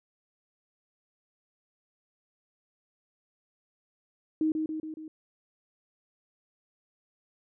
sine tone with echo, 313.4 Hz, D#4, 13 cents sharp, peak -23 dBFS, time 4.41-4.52 s, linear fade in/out 2 ms, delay 140 ms, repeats 4, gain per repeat -4 dB, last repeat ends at 5.08 s, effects none

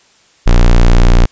square tone, 29.6 Hz, A#0, 27 cents sharp, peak -4 dBFS, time 0.46-1.26 s, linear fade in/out 10 ms, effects white hiss -49 dBFS RMS until 1.31 s + resampled to 16000 Hz

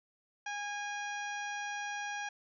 harmonic tone, 820 Hz, G#5, 22 cents flat, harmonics 1 / 2 / 3 / 4 / 5 / 6 / 7 / 8, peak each -40 / -40 / -45 / -50 / -58 / -58 / -49 / -62 dBFS, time 0.46-2.29 s, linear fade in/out 5 ms, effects none

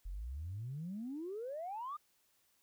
sine exponential sweep, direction up, 41.17 to 1242 Hz, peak -39 dBFS, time 0.05-1.97 s, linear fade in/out 10 ms, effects tanh soft clip ceiling -35 dBFS + white hiss -74 dBFS RMS until 2.62 s

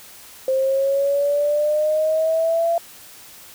sine exponential sweep, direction up, 524 to 680 Hz, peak -16 dBFS, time 0.48-2.78 s, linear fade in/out 2 ms, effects white hiss -43 dBFS RMS until 3.54 s

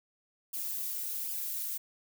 violet noise with flanger, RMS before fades -36 dBFS, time 0.53-1.78 s, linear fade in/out 10 ms, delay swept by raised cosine 0.49 to 5.59 ms, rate 1.3 Hz, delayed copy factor -0.75, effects none

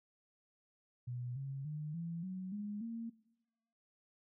sine tone with pitch steps, 123 / 136.48 / 151.43 / 168.02 / 186.43 / 206.9 / 229.5 Hz, B2 / C#3 / D#3 / E3 / F#3 / G#3 / A#3, -7 / -27 / -47 / +33 / +13 / -6 / -27 cents, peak -39 dBFS, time 1.07-3.1 s, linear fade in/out 10 ms, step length 290 ms, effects noise-tail reverb RT60 0.9 s tail -20 dB re dry

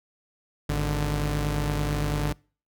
sawtooth tone pair together, 52.08 / 147.3 Hz, G#1 / D3, +6 / +6 cents, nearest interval octave + tritone, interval 1800 cents, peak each -23 dBFS, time 0.69-2.33 s, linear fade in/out 5 ms, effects noise-tail reverb RT60 0.4 s tail -26 dB re dry

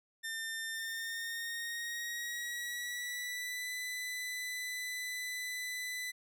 sawtooth tone with pitch glide, 1800 to 1997.2 Hz, A6 to B6, +39 to +19 cents, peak -34 dBFS, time 0.23-6.12 s, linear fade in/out 20 ms, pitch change +180 cents, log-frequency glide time 0.74-3.72 s, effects none

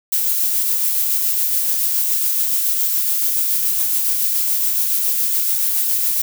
violet noise with tremolo, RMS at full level -17 dBFS, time 0.12-6.22 s, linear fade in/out 5 ms, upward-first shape sine, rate 7.1 Hz, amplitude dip 25%, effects none

